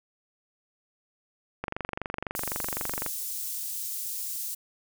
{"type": "click train", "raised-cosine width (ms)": 0.5, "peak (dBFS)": -16, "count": 35, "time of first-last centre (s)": [1.64, 3.063], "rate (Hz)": 23.9}
{"type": "high-pass noise", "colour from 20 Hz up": "white", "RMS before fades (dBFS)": -34, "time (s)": [2.35, 4.55], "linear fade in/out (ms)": 10, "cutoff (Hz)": 6900, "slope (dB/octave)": 12}
{"effects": []}